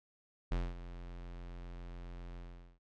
square tone with ADSR envelope, 43.65 Hz, F1, in tune, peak -31 dBFS, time 0.51-2.79 s, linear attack 10 ms, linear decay 220 ms, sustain -14 dB, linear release 420 ms, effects low-pass 4000 Hz 12 dB/octave

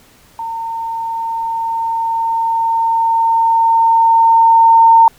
sine tone with level ramp, 911 Hz, A#5, 40 cents flat, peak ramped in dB -20 to -3 dBFS, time 0.39-5.08 s, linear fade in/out 2 ms, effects pink hiss -47 dBFS RMS until 5.18 s

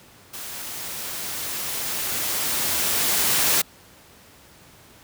white noise with level ramp, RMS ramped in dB -35 to -19 dBFS, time 0.33-3.62 s, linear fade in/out 10 ms, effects pink hiss -50 dBFS RMS until 5.03 s + high-pass 60 Hz 12 dB/octave

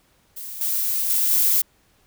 violet noise with level steps, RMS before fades -34 / -23 / -20 / -18 dBFS, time 0.36-1.62 s, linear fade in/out 10 ms, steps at 0.61 / 1.1 / 1.31 s, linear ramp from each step 2 ms, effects pink hiss -61 dBFS RMS until 2.06 s

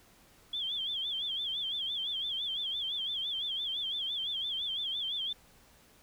sine tone with vibrato, 3322 Hz, G#7, in tune, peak -32 dBFS, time 0.53-5.33 s, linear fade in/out 5 ms, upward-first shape sine, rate 5.9 Hz, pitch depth 120 cents each way, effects pink hiss -61 dBFS RMS until 6.02 s

